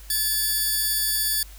5% pulse tone pair together, 1727 / 4611 Hz, A6 / D8, -33 / -33 cents, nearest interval octave + perfect fourth, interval 1700 cents, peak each -16 dBFS, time 0.1-1.43 s, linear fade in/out 2 ms, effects added 50 Hz sine -41 dBFS peak until 1.58 s + white hiss -49 dBFS RMS until 1.58 s

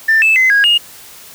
sine tone with pitch steps, 1784 / 2626 / 2047 / 1643 / 2851 Hz, A6 / E7 / C7 / G#6 / F7, +23 / -7 / -38 / -19 / +35 cents, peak -6 dBFS, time 0.08-0.78 s, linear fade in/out 10 ms, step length 140 ms, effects tanh soft clip ceiling -4 dBFS + white hiss -37 dBFS RMS until 1.34 s

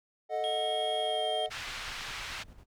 triangle chord, D# diminished, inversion second, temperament equal with one note detuned, 440 / 622.3 / 733.6 Hz, A4 / D#5 / F#5, 0 / 0 / -15 cents, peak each -35 / -31 / -31 dBFS, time 0.29-1.5 s, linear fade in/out 50 ms
triangle tone with pitch glide, 3254 to 3196 Hz, G#7 to G7, -36 to +33 cents, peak -33 dBFS, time 0.44-1.46 s, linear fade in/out 0 ms, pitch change -31 cents, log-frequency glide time 1-1.23 s
brown noise with tremolo, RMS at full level -49 dBFS, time 1.47-2.66 s, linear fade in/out 50 ms, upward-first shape square, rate 9.9 Hz, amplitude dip 45%
pink band-pass noise, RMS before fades -40 dBFS, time 1.5-2.44 s, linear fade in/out 20 ms, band 1400 to 4200 Hz, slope 12 dB/octave
effects none

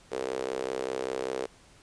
sawtooth tone with high-pass filter, 65.1 Hz, C2, 8 cents flat, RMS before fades -33 dBFS, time 0.11-1.47 s, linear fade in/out 20 ms, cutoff 440 Hz, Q 4.3, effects pink hiss -57 dBFS RMS until 1.82 s + resampled to 22050 Hz

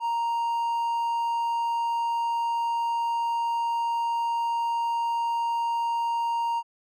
triangle tone, 932.3 Hz, A#5, in tune, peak -22 dBFS, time 0-6.63 s, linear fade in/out 50 ms, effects none

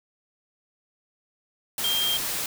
sine tone in noise, 3196 Hz, G7, 33 cents sharp, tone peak -23 dBFS, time 1.84-2.17 s, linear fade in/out 2 ms, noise white, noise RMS -29 dBFS, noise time 1.78-2.46 s, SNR +3 dB, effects none

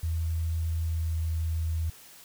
sine tone with pitch glide, 81.8 to 81.09 Hz, E2 to E2, -13 to -28 cents, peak -26 dBFS, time 0.03-1.9 s, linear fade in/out 5 ms, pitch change -15 cents, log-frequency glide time 0.74-1.1 s, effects white hiss -51 dBFS RMS until 2.24 s

